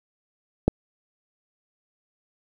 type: click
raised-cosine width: 2 ms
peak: -4 dBFS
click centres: 0.68 s
effects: 7-bit